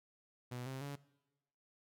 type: tone with pitch steps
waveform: sawtooth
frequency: 123.47 / 132.33 / 141.83 Hz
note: B2 / C3 / C#3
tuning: 0 / +20 / +40 cents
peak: -38 dBFS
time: 0.51-0.96 s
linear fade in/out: 10 ms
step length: 150 ms
effects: noise-tail reverb RT60 1.0 s tail -21 dB re dry